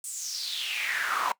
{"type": "noise with high-pass filter sweep", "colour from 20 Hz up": "brown", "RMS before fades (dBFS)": -31, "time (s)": [0.04, 1.32], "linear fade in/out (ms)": 2, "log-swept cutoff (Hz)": [8700, 960], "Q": 5.6, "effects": ["noise-tail reverb RT60 0.1 s tail -21 dB re dry"]}